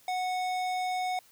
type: tone with low-pass filter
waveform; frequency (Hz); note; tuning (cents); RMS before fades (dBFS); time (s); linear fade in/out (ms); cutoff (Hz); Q
square; 736; F#5; -9; -31; 0.08-1.19; 2; 8000; 0.53
effects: white hiss -60 dBFS RMS until 1.31 s